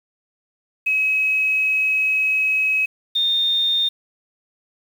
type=tone pair in turn; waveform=sine; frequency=2554 / 3644 Hz; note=D#7 / A#7; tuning=+45 / -40 cents; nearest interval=tritone; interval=615 cents; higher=second; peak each=-16 dBFS; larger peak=neither; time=0.86-2.86 / 3.15-3.89 s; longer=first; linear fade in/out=10 ms; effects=7-bit